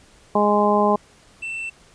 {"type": "harmonic tone", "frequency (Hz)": 207.3, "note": "G#3", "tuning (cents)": -3, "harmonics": [1, 2, 3, 4, 5], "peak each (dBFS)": [-21, -21, -21, -21, -21], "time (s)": [0.35, 0.96], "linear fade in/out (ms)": 5}
{"type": "tone", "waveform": "triangle", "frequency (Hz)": 2678, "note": "E7", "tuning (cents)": 27, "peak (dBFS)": -25, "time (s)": [1.42, 1.7], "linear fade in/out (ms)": 10}
{"effects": ["pink hiss -52 dBFS RMS until 1.94 s", "resampled to 22050 Hz"]}